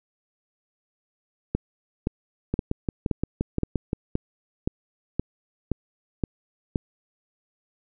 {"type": "two click trains", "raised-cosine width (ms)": 3, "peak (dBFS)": [-11, -10], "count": [9, 11], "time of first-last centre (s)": [[2.54, 3.931], [1.55, 6.758]], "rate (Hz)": [5.75, 1.92], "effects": []}